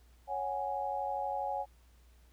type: chord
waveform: sine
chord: C# suspended fourth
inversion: none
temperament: just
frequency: 554.4 / 739.2 / 831.5 Hz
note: C#5 / F#5 / G#5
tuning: 0 / -2 / +2 cents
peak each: -39 / -38 / -35 dBFS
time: 0.27-1.66 s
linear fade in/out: 50 ms
effects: added 60 Hz sine -59 dBFS peak until 2.32 s + pink hiss -69 dBFS RMS until 2.32 s